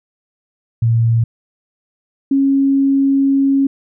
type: tone pair in turn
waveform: sine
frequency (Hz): 115.2 / 274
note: A#2 / C#4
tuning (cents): -20 / -20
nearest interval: octave + minor third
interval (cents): 1500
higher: second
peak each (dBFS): -10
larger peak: neither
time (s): 0.82-1.24 / 2.31-3.67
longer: second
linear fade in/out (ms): 5
effects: none